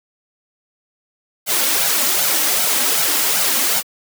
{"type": "noise with flanger", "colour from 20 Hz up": "white", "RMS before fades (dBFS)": -17, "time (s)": [1.46, 3.83], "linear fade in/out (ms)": 50, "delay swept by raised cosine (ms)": [1.3, 3.7], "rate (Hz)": 2.6, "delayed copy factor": 0.65, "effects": ["high-pass 200 Hz 12 dB/octave"]}